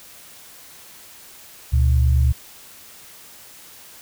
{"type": "tone pair together", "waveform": "sine", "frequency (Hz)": [71.77, 120.7], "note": ["D2", "B2"], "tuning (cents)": [-39, -39], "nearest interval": "major sixth", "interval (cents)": 900, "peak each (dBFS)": [-14, -20], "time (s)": [1.72, 2.33], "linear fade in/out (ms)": 20, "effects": ["white hiss -44 dBFS RMS until 4.01 s"]}